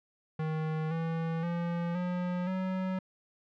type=tone with pitch steps; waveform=square; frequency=157 / 164.05 / 171.41 / 179.1 / 187.14 Hz; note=D#3 / E3 / F3 / F3 / F#3; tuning=+16 / -8 / -32 / +44 / +20 cents; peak=-31 dBFS; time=0.39-2.99 s; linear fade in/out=5 ms; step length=520 ms; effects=low-pass 2000 Hz 12 dB/octave